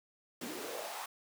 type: noise with high-pass filter sweep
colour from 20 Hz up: pink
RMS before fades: -42 dBFS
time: 0.41-1.06 s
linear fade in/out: 5 ms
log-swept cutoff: 240 to 1000 Hz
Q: 3.4
effects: none